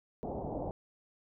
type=low-pass noise; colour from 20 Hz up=white; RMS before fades=-38 dBFS; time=0.23-0.71 s; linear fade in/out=0 ms; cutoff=790 Hz; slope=48 dB/octave; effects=none